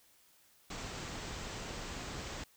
pink low-pass noise, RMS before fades -43 dBFS, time 0.7-2.44 s, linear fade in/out 5 ms, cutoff 8100 Hz, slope 96 dB/octave, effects white hiss -66 dBFS RMS until 2.56 s

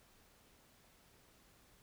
silence, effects pink hiss -67 dBFS RMS until 1.82 s

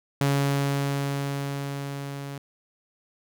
sawtooth tone with level ramp, 140.1 Hz, C#3, 19 cents sharp, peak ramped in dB -16 to -30 dBFS, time 0.21-2.38 s, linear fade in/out 2 ms, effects none

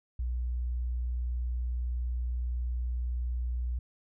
sine tone, 60.8 Hz, B1, 26 cents flat, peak -29 dBFS, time 0.19-3.79 s, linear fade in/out 5 ms, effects none

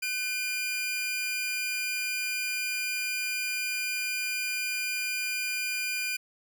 sawtooth tone pair together, 1515 / 2411 Hz, F#6 / D7, +40 / +45 cents, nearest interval minor sixth, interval 805 cents, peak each -36 / -26 dBFS, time 0.02-6.17 s, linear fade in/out 10 ms, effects none

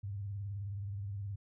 sine tone with vibrato, 100 Hz, G2, 35 cents sharp, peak -37 dBFS, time 0.03-1.36 s, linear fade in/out 10 ms, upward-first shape triangle, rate 19 Hz, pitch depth 110 cents each way, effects none

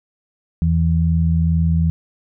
sine tone pair together, 82.45 / 164.81 Hz, E2 / E3, +1 / 0 cents, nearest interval octave, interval 1199 cents, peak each -16 dBFS, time 0.62-1.9 s, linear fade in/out 0 ms, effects none

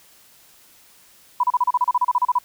sine tone bursts, 987.8 Hz, B5, in tune, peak -14 dBFS, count 15, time 1.4-2.387 s, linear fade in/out 5 ms, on 35 ms, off 33 ms, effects white hiss -52 dBFS RMS until 2.44 s

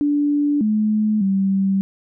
sine tone with pitch steps, 291 / 213.9 / 194 Hz, D4 / A3 / G3, -16 / -49 / -18 cents, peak -15 dBFS, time 0.01-1.81 s, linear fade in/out 0 ms, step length 600 ms, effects none

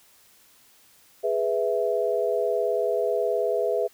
sine chord, E major, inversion first, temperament equal, 415.3 / 493.9 / 659.3 Hz, G#4 / B4 / E5, 0 / 0 / 0 cents, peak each -26 dBFS, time 1.23-3.88 s, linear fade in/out 20 ms, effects white hiss -57 dBFS RMS until 3.93 s

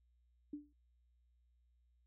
sine tone with exponential decay, 293.7 Hz, D4, in tune, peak -39 dBFS, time 0.53-0.73 s, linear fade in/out 5 ms, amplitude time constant 42 ms, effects added 60 Hz sine -70 dBFS peak until 2.06 s

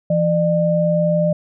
sine tone pair together, 168.05 / 602 Hz, E3 / D5, +34 / +43 cents, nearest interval octave + minor seventh, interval 2209 cents, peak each -17 / -16 dBFS, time 0.1-1.33 s, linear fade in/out 5 ms, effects none

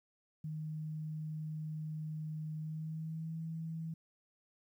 sine tone with pitch glide, 155.2 to 162.16 Hz, D#3 to E3, -4 to -28 cents, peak -38 dBFS, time 0.44-3.94 s, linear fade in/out 5 ms, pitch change +76 cents, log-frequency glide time 2.58-3.37 s, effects 12-bit

